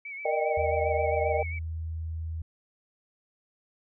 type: tone with vibrato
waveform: sine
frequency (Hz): 2247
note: C#7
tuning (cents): +23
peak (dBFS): -36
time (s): 0.05-1.59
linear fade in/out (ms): 5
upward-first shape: sine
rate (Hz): 7.5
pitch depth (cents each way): 56
type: chord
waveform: sine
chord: Eb major seventh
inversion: second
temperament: equal with one note detuned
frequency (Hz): 466.2 / 599.7 / 622.3 / 784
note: Bb4 / D5 / Eb5 / G5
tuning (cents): 0 / +36 / 0 / 0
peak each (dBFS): -30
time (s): 0.25-1.43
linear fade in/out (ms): 5
type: tone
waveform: sine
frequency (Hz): 80.9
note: E2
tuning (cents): -32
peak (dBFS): -31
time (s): 0.57-2.42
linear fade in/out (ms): 5
effects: none